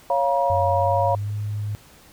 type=chord; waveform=sine; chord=Bb minor; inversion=first; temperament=equal with one note detuned; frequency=554.4 / 698.5 / 955.8 Hz; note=Db5 / F5 / Bb5; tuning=0 / 0 / +43 cents; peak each=-22 dBFS; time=0.1-1.15 s; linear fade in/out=2 ms
type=tone with pitch glide; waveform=sine; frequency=92.5 to 104.43 Hz; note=F#2 to G#2; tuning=0 to +10 cents; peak=-24 dBFS; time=0.5-1.75 s; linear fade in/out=0 ms; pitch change=+210 cents; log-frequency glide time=0.7-1.33 s
effects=pink hiss -50 dBFS RMS until 2.12 s